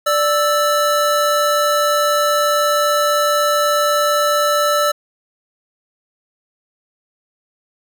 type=tone pair together; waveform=square; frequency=587.3 / 1318.4 Hz; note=D5 / E6; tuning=0 / 0 cents; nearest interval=octave + major second; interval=1400 cents; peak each=-17 dBFS; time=0.06-4.92 s; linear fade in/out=10 ms; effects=none